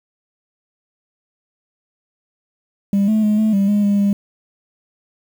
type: tone with pitch steps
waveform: sine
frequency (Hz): 199.3 / 216.9 / 211.2 / 217.4 / 197.5 / 206.3 / 202.5 / 201.1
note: G3 / A3 / G#3 / A3 / G3 / G#3 / G#3 / G3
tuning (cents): +29 / -25 / +29 / -21 / +13 / -11 / -43 / +44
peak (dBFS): -10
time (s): 2.93-4.13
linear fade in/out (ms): 2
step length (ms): 150
effects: tanh soft clip ceiling -11 dBFS + 7-bit